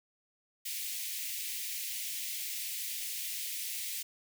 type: high-pass noise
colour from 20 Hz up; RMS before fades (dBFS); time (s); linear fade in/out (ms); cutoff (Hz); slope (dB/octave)
white; -38; 0.65-4.03; 10; 2000; 48
effects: none